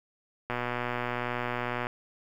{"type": "click train", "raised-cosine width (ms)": 0.5, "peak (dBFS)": -16, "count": 168, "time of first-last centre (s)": [0.5, 1.869], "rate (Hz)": 122, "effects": ["9-bit"]}